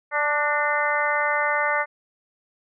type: harmonic tone with a mistuned harmonic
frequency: 293.7 Hz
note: D4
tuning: in tune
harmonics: 2 / 3 / 4 / 5 / 6 / 7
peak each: -27 / -27 / -27 / -27 / -27 / -27 dBFS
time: 0.11-1.86 s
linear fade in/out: 50 ms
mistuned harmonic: 6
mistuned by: +41 cents
effects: none